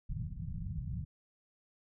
white low-pass noise, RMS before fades -39 dBFS, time 0.09-1.05 s, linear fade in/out 10 ms, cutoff 170 Hz, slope 48 dB/octave, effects none

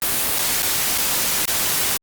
white noise with dropouts, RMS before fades -20 dBFS, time 0.02-1.97 s, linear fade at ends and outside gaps 1 ms, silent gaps 0.386-0.39 / 0.622-0.628 / 0.978-0.982 / 1.455-1.478 s, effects Opus 32 kbps

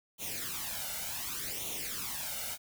white noise with flanger, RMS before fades -38 dBFS, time 0.18-2.58 s, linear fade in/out 50 ms, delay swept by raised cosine 0.3 to 1.4 ms, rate 0.67 Hz, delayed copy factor +0.75, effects none

